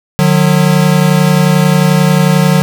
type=tone pair together; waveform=square; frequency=150.8 / 182.06 Hz; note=D3 / F#3; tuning=+46 / -28 cents; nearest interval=minor third; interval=326 cents; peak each=-10 dBFS; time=0.19-2.62 s; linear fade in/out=0 ms; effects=none